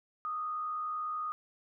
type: tone with frequency modulation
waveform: sine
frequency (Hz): 1238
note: D#6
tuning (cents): -9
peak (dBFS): -33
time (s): 0.25-1.32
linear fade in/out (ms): 0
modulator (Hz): 70.1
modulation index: 0.34
effects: none